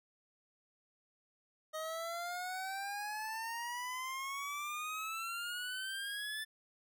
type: exponential sweep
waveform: 25% pulse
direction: up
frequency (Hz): 622 to 1761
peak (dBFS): -35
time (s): 1.73-6.45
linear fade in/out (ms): 20
effects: none